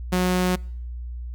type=tone; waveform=sawtooth; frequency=182 Hz; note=F#3; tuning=28 cents flat; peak=-15 dBFS; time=0.12-0.56 s; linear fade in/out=10 ms; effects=noise-tail reverb RT60 0.7 s tail -26 dB re dry + added 60 Hz sine -30 dBFS peak until 1.34 s